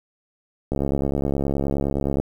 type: click train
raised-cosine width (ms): 2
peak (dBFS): -10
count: 104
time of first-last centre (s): 0.72-2.2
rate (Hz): 69.6
effects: 8-bit